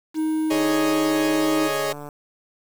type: tone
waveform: triangle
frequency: 313.8 Hz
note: D#4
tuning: 15 cents sharp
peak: -18 dBFS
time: 0.14-1.7 s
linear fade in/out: 50 ms
type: chord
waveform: sawtooth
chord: Ab suspended fourth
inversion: none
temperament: equal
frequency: 415.3 / 554.4 / 622.3 Hz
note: Ab4 / Db5 / Eb5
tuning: 0 / 0 / 0 cents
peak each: -23 dBFS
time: 0.5-1.93 s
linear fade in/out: 10 ms
type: click train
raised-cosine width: 1 ms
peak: -23 dBFS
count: 230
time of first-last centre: 0.52-2.088 s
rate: 146 Hz
effects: 7-bit